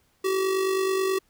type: tone with amplitude modulation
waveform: square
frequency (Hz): 381.8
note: G4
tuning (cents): -46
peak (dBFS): -21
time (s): 0.24-1.19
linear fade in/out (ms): 10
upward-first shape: sine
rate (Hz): 49.3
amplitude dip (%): 45
effects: pink hiss -66 dBFS RMS until 1.29 s